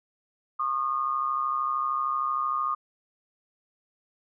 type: tone pair together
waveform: sine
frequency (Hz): 1087 / 1220.1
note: C#6 / D#6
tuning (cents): -34 / -34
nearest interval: major second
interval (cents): 200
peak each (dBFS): -30 / -26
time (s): 0.59-2.75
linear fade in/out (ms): 10
effects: none